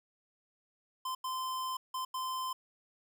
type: tone bursts at uneven times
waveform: square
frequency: 1034 Hz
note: C6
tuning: 21 cents flat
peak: -35 dBFS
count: 4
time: 1.05-1.15 / 1.24-1.77 / 1.94-2.05 / 2.14-2.53 s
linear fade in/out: 5 ms
effects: none